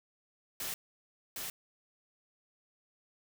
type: noise with echo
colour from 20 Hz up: white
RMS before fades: -38 dBFS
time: 0.6-0.74 s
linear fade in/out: 2 ms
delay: 760 ms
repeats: 1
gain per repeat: -2 dB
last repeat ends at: 1.5 s
effects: none